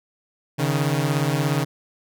sawtooth beating tone pair, 138.59 / 155.59 Hz, C#3 / D#3, 0 / 0 cents, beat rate 17 Hz, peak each -18 / -19 dBFS, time 0.58-1.65 s, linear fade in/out 20 ms, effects none

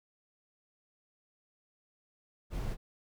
brown noise, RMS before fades -35 dBFS, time 2.5-2.77 s, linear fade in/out 50 ms, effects none

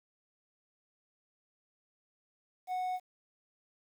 triangle tone with quantisation, 736 Hz, F#5, 9 cents flat, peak -30 dBFS, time 2.67-3 s, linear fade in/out 50 ms, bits 10, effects none

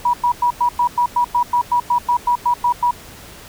sine tone bursts, 968 Hz, B5, 35 cents flat, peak -12 dBFS, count 16, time 0.05-2.91 s, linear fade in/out 5 ms, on 85 ms, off 100 ms, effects pink hiss -39 dBFS RMS until 3.48 s

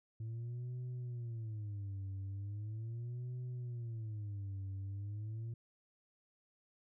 sine tone with vibrato, 110 Hz, A2, in tune, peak -37 dBFS, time 0.2-5.54 s, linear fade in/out 5 ms, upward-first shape sine, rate 0.39 Hz, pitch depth 220 cents each way, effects tanh soft clip ceiling -39 dBFS

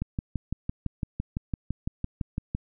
click train, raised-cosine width 5 ms, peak -16 dBFS, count 16, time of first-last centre 0.02-2.55 s, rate 5.93 Hz, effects none

